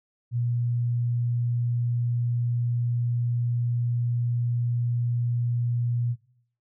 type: tone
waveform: sine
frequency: 120 Hz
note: B2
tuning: 49 cents flat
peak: -23 dBFS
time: 0.31-6.16 s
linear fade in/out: 50 ms
effects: noise-tail reverb RT60 0.6 s tail -18 dB re dry